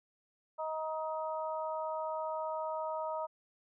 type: harmonic tone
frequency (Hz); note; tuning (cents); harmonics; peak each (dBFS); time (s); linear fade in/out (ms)
314.8; D#4; +20; 2 / 3 / 4; -37 / -38 / -43; 0.58-3.27; 20
effects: none